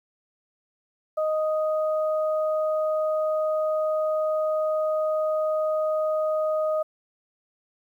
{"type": "tone pair together", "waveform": "sine", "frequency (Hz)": [622.3, 1244.6], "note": ["D#5", "D#6"], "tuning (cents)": [0, 0], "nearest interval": "octave", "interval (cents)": 1200, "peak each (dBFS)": [-22, -32], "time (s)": [1.17, 6.83], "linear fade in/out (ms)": 10, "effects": ["10-bit"]}